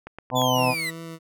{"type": "click train", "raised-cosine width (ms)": 0.5, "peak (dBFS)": -22, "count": 4, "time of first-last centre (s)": [0.07, 0.418], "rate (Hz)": 8.63}
{"type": "harmonic tone", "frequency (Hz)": 127.1, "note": "C3", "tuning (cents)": -50, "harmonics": [1, 2, 4, 5, 6, 7, 8], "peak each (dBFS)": [-27, -27, -27, -27, -27, -27, -27], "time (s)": [0.31, 0.75], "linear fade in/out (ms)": 50}
{"type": "linear sweep", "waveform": "35% pulse", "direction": "down", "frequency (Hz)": [3520, 1911], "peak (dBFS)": -24, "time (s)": [0.35, 0.91], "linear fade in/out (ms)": 20}
{"type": "tone with vibrato", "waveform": "20% pulse", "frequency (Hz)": 163.8, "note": "E3", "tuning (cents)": -11, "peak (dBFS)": -30, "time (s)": [0.54, 1.19], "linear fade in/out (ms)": 50, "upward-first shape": "triangle", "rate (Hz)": 2.6, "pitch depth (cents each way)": 19}
{"effects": []}